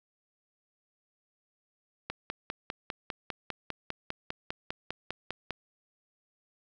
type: click train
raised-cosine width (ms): 0.3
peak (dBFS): -18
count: 18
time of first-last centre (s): 2.1-5.507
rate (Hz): 4.99
effects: none